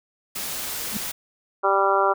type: noise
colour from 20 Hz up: white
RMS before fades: -30 dBFS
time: 0.35-1.12 s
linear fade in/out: 10 ms
type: tone with exponential growth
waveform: sine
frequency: 207.7 Hz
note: G#3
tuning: in tune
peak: -22 dBFS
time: 0.88-0.97 s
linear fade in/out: 2 ms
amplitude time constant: 18 ms
type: harmonic tone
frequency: 196 Hz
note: G3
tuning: in tune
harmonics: 2 / 3 / 4 / 5 / 6 / 7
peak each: -24 / -24 / -24 / -24 / -24 / -24 dBFS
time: 1.63-2.14 s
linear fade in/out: 20 ms
effects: none